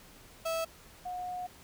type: tone pair in turn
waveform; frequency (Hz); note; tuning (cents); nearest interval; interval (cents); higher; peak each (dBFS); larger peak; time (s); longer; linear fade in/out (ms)
35% pulse / sine; 654 / 724.2; E5 / F#5; -14 / -37; major second; 177; second; -29 / -35; first; 0.45-0.65 / 1.05-1.47; second; 10
effects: pink hiss -55 dBFS RMS until 1.63 s